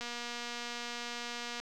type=click train; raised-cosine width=0.2 ms; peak=-23 dBFS; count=381; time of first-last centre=0.01-1.6 s; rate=239 Hz; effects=none